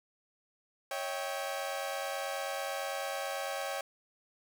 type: chord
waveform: sawtooth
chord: C# diminished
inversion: none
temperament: equal with one note detuned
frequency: 554.4 / 643.5 / 784 Hz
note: C#5 / E5 / G5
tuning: 0 / -42 / 0 cents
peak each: -34 / -37 / -35 dBFS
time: 0.91-3.81 s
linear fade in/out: 2 ms
effects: none